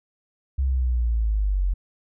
sine linear sweep, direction down, 68 to 44.18 Hz, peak -19 dBFS, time 0.58-1.74 s, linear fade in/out 10 ms, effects none

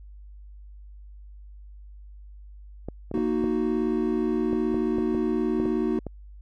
clicks, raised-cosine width 2 ms, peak -19 dBFS, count 11, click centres 2.886 / 3.114 / 3.177 / 3.441 / 4.53 / 4.744 / 4.984 / 5.148 / 5.6 / 5.657 / 6.067 s
triangle chord, D# minor, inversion second, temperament equal, 233.1 / 311.1 / 370 Hz, A#3 / D#4 / F#4, 0 / 0 / 0 cents, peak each -25 dBFS, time 3.14-5.99 s, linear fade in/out 2 ms
effects added 50 Hz sine -42 dBFS peak until 6.41 s

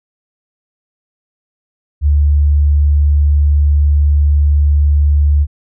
sine tone, 73 Hz, D2, 10 cents flat, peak -7 dBFS, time 2.01-5.47 s, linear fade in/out 50 ms, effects none

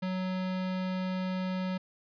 square tone, 185.6 Hz, F#3, 6 cents sharp, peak -31 dBFS, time 0.02-1.78 s, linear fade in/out 10 ms, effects resampled to 11025 Hz

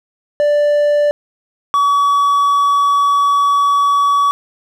triangle tone pair in turn, 587.3 / 1135.9 Hz, D5 / C#6, 0 / +42 cents, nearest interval major seventh, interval 1142 cents, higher second, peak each -8 dBFS, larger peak neither, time 0.4-1.11 / 1.74-4.31 s, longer second, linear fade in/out 0 ms, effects none

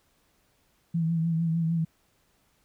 sine tone with vibrato, 164.81 Hz, E3, in tune, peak -23 dBFS, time 0.94-1.85 s, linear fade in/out 10 ms, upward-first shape triangle, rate 6.6 Hz, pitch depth 49 cents each way, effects pink hiss -68 dBFS RMS until 2.64 s

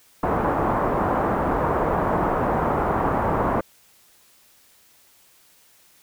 white low-pass noise, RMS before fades -22 dBFS, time 0.23-3.61 s, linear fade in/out 5 ms, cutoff 1100 Hz, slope 24 dB/octave, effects white hiss -56 dBFS RMS until 6.02 s

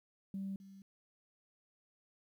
sine tone with echo, 194.6 Hz, G3, 12 cents flat, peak -37 dBFS, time 0.34-0.56 s, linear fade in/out 2 ms, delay 260 ms, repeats 1, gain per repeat -15 dB, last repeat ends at 0.82 s, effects tanh soft clip ceiling -33 dBFS + 12-bit

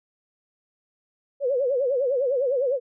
sine tone with vibrato, 525 Hz, C5, 6 cents sharp, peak -20 dBFS, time 1.4-2.8 s, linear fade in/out 50 ms, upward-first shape sine, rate 9.9 Hz, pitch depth 150 cents each way, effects none

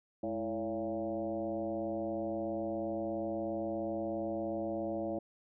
sine tone with frequency modulation, 446.1 Hz, A4, 24 cents sharp, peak -33 dBFS, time 0.23-5.19 s, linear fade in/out 5 ms, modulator 117 Hz, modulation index 2.1, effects none

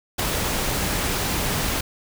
pink noise with ADSR envelope, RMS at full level -21 dBFS, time 0.18-1.81 s, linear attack 15 ms, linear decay 10 ms, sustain -3 dB, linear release 6 ms, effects none

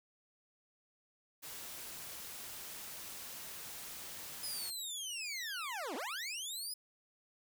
white noise, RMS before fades -47 dBFS, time 1.42-4.71 s, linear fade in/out 20 ms
20% pulse linear two-way sweep, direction down then up, 5100 to 231.5 to 5100 Hz, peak -34 dBFS, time 4.43-6.74 s, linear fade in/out 5 ms, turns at 5.95 s
effects none

